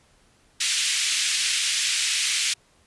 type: band-pass noise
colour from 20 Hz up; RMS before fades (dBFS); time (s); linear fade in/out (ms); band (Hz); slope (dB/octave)
pink; -24; 0.6-2.54; 10; 2200 to 9400; 24
effects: pink hiss -60 dBFS RMS until 2.86 s + resampled to 24000 Hz